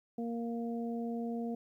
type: harmonic tone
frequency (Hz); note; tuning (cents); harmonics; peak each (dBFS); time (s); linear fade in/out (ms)
233.1; A#3; 0; 1 / 2 / 3; -35 / -41 / -45; 0.18-1.55; 5
effects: 12-bit